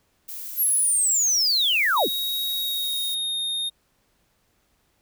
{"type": "noise", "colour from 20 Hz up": "violet", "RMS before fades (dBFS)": -35, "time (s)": [0.28, 3.15], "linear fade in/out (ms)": 10}
{"type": "linear sweep", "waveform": "sine", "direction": "down", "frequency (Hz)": [11840, 130.81], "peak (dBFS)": -18, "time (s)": [0.56, 2.09], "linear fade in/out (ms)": 50}
{"type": "tone with pitch glide", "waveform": "square", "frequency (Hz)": [3788, 3689], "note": ["A#7", "A#7"], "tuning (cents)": [27, -19], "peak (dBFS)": -25, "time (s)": [1.96, 3.7], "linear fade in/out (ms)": 20, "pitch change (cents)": -46, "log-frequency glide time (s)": [2.53, 3.39]}
{"effects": ["pink hiss -67 dBFS RMS until 5.01 s"]}